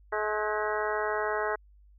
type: harmonic tone with a mistuned harmonic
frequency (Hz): 213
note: G#3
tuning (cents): +44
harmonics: 2 / 3 / 4 / 5 / 6 / 7 / 8 / 9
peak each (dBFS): -32 / -34 / -35 / -36 / -37 / -37 / -38 / -39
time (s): 0.12-1.56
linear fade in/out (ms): 10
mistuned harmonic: 8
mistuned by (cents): -67
effects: added 50 Hz sine -54 dBFS peak until 1.98 s